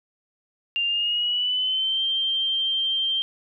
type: tone with pitch glide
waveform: sine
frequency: 2794 to 3154 Hz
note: F7 to G7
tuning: 0 to +10 cents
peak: -21 dBFS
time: 0.76-3.22 s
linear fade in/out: 0 ms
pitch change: +210 cents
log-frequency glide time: 0.86-2.03 s
effects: none